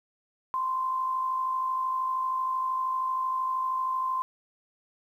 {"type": "tone with amplitude modulation", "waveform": "sine", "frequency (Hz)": 1040, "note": "C6", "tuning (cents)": -11, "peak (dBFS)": -24, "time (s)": [0.54, 4.22], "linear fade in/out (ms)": 0, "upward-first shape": "sine", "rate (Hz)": 52.9, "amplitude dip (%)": 40, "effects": ["10-bit"]}